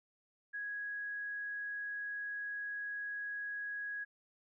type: tone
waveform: sine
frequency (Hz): 1661.2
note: G#6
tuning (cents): 0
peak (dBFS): -38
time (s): 0.53-4.05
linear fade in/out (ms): 20
effects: none